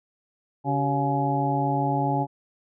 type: harmonic tone with a mistuned harmonic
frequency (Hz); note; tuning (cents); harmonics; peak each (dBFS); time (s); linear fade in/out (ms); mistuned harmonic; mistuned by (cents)
140.4; C#3; +22; 1 / 2 / 3 / 4 / 5 / 6; -26 / -28 / -33 / -34 / -30 / -26; 0.64-2.27; 50; 3; -140
effects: none